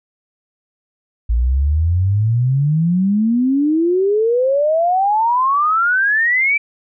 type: exponential sweep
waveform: sine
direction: up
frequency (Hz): 55.4 to 2349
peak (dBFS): -12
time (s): 1.29-6.58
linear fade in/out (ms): 10
effects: none